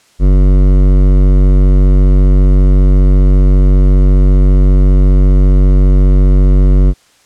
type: tone with hard clipping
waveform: sine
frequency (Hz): 47.38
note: F#1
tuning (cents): +42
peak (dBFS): -6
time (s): 0.19-6.94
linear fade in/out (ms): 50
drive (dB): 15
effects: white hiss -49 dBFS RMS until 7.25 s + low-pass 8000 Hz 12 dB/octave